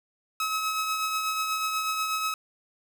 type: tone with tremolo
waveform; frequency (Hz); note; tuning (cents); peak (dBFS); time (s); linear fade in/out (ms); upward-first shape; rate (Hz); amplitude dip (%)
sawtooth; 1283; E6; -47; -21; 0.4-2.34; 2; triangle; 8.2; 40
effects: none